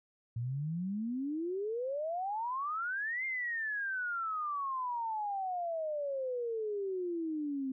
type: exponential two-way sweep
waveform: sine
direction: up then down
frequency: 113 to 2123 to 259.7 Hz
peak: -33 dBFS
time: 0.36-7.72 s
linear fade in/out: 5 ms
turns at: 3.25 s
effects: none